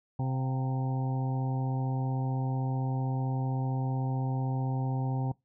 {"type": "harmonic tone with a mistuned harmonic", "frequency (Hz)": 130.81, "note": "C3", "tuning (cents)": 0, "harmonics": [1, 2, 3, 4, 5, 6, 7], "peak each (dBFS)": [-28, -37, -46, -46, -48, -41, -44], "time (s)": [0.19, 5.32], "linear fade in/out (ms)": 5, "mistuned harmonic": 5, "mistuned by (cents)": 96, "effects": ["noise-tail reverb RT60 0.2 s tail -23 dB re dry"]}